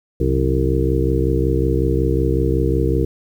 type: harmonic tone with a mistuned harmonic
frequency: 65.41 Hz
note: C2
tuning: in tune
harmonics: 1 / 2 / 3 / 4 / 5 / 6 / 7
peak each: -19 / -21 / -29 / -27 / -22 / -23 / -23 dBFS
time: 0.2-3.05 s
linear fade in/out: 5 ms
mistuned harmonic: 3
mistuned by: -130 cents
effects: 8-bit